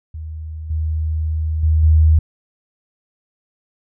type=tone with level steps; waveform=sine; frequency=78.6 Hz; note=D#2; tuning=18 cents sharp; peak=-26 / -17 / -11 / -8 dBFS; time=0.14-2.19 s; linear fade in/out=5 ms; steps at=0.7 / 1.63 / 1.83 s; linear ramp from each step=5 ms; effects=none